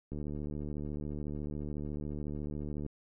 click train, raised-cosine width 3 ms, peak -27 dBFS, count 204, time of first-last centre 0.12-2.863 s, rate 74 Hz, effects none

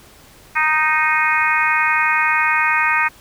harmonic tone, 310.3 Hz, D#4, 5 cents flat, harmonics 3 / 4 / 5 / 6 / 7 / 8, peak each -21 / -21 / -21 / -21 / -21 / -21 dBFS, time 0.55-3.09 s, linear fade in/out 20 ms, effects pink hiss -46 dBFS RMS until 3.2 s

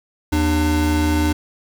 square tone pair together, 79.6 / 299.7 Hz, D#2 / D4, +40 / +35 cents, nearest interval octave + major seventh, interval 2295 cents, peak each -19 dBFS, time 0.32-1.33 s, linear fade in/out 10 ms, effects 9-bit

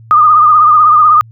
sine tone with vibrato, 1223 Hz, D#6, 30 cents flat, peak -3 dBFS, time 0.11-1.21 s, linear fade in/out 0 ms, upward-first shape triangle, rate 16 Hz, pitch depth 67 cents each way, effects added 113 Hz sine -34 dBFS peak until 1.31 s

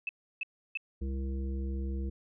sine tone bursts, 2618 Hz, E7, 13 cents flat, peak -31 dBFS, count 3, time 0.07-0.773 s, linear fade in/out 2 ms, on 21 ms, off 320 ms
harmonic tone, 66.9 Hz, C2, 39 cents sharp, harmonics 1 / 3 / 5 / 7, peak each -32 / -41 / -44 / -50 dBFS, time 1.01-2.1 s, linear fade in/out 10 ms
effects none

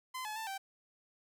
sawtooth tone with pitch steps, 1027 / 855 / 887 / 778 Hz, C6 / A5 / A5 / G5, -33 / -50 / +14 / -13 cents, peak -35 dBFS, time 0.14-0.58 s, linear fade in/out 10 ms, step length 110 ms, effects none

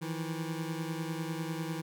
25% pulse beating tone pair, 159.7 / 169.7 Hz, D#3 / F3, +45 / -49 cents, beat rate 10 Hz, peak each -32 / -35 dBFS, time 0.01-1.82 s, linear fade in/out 20 ms, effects none

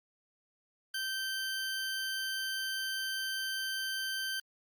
20% pulse tone, 1555 Hz, G6, 14 cents flat, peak -29 dBFS, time 0.94-4.4 s, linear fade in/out 5 ms, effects Opus 32 kbps

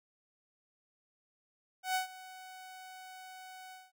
sawtooth tone with ADSR envelope, 747 Hz, F#5, 16 cents sharp, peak -25 dBFS, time 1.83-3.92 s, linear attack 120 ms, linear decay 120 ms, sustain -19 dB, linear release 200 ms, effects none

